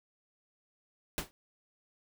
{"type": "noise with exponential decay", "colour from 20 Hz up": "pink", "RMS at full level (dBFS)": -30, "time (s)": [1.18, 1.31], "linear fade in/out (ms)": 0, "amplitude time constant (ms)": 27, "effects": []}